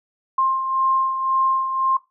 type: beating tone pair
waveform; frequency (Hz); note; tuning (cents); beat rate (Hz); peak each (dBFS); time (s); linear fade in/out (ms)
sine; 1058 / 1059.9; C6 / C6; +19 / +22; 1.9; -18 / -26; 0.38-1.97; 5
effects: noise-tail reverb RT60 0.2 s tail -17 dB re dry